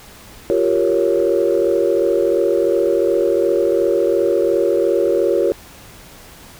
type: chord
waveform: sine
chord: G half-diminished seventh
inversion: third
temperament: equal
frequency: 349.2 / 392 / 466.2 / 554.4 Hz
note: F4 / G4 / Bb4 / Db5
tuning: 0 / 0 / 0 / 0 cents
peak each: -18 dBFS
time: 0.5-5.52 s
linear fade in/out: 0 ms
effects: tanh soft clip ceiling -5 dBFS + pink hiss -41 dBFS RMS until 6.59 s

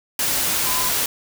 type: tone in noise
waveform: sine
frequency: 1011 Hz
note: B5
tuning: 40 cents sharp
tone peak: -27 dBFS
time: 0.66-0.89 s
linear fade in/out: 2 ms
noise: white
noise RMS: -21 dBFS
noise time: 0.19-1.06 s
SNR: -9 dB
effects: none

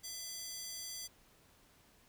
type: tone with high-pass filter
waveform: square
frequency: 671 Hz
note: E5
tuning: 31 cents sharp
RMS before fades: -45 dBFS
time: 0.03-1.08 s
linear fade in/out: 20 ms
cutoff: 5300 Hz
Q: 1.6
effects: pink hiss -66 dBFS RMS until 2.08 s

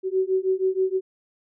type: beating tone pair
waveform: sine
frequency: 374.4 / 380.7 Hz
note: F#4 / F#4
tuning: +20 / +49 cents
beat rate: 6.3 Hz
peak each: -23 dBFS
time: 0.03-1.01 s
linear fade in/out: 50 ms
effects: none

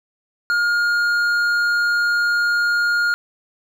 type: tone with hard clipping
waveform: sine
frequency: 1420 Hz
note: F6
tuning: 28 cents sharp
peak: -17 dBFS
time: 0.5-3.14 s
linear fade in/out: 0 ms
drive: 6 dB
effects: none

